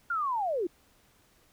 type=linear sweep; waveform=sine; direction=down; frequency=1432 to 319.6 Hz; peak=-27 dBFS; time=0.1-0.67 s; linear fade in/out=5 ms; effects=pink hiss -64 dBFS RMS until 1.52 s